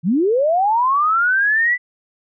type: linear sweep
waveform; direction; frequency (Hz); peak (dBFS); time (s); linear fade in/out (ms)
sine; up; 146.83 to 2000; -13; 0.03-1.78; 50
effects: none